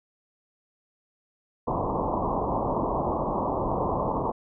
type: low-pass noise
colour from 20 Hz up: white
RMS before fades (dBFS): -27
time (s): 1.67-4.32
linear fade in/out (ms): 10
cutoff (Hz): 1100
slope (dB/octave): 96
effects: none